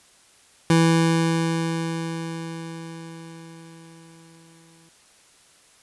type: tone with exponential decay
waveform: 25% pulse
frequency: 164.81 Hz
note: E3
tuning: in tune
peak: -10 dBFS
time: 0.7-4.89 s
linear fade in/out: 2 ms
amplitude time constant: 910 ms
effects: white hiss -55 dBFS RMS until 5.82 s + resampled to 24000 Hz